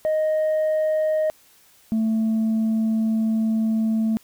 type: tone pair in turn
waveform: sine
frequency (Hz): 622.3 / 221.5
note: D#5 / A3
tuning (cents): 0 / +12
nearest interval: octave + tritone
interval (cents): 1788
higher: first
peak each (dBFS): -16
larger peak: neither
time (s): 0.05-1.3 / 1.92-4.17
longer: second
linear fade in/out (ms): 0
effects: tanh soft clip ceiling -17 dBFS + white hiss -55 dBFS RMS until 4.23 s